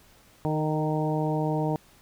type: harmonic tone with a mistuned harmonic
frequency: 154.6 Hz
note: D#3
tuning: 11 cents flat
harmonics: 1 / 2 / 3 / 4 / 5 / 6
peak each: -27 / -30 / -32 / -33 / -34 / -35 dBFS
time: 0.45-1.76 s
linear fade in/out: 0 ms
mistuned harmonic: 3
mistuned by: -15 cents
effects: pink hiss -57 dBFS RMS until 2.01 s